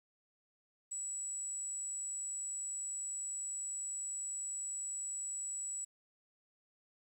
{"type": "tone", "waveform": "sine", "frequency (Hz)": 7850, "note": "B8", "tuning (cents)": -11, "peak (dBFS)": -37, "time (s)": [0.91, 5.85], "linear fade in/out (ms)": 10, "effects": ["tanh soft clip ceiling -33 dBFS", "11-bit"]}